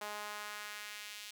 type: tone with high-pass filter sweep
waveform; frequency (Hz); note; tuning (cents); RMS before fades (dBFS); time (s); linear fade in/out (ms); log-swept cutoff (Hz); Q
sawtooth; 208.6; G#3; +8; -45; 0.01-1.31; 5; 750 to 3100; 1.2
effects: none